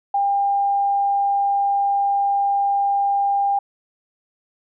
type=tone; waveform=sine; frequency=800 Hz; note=G5; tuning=35 cents sharp; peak=-16 dBFS; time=0.14-3.59 s; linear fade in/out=5 ms; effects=none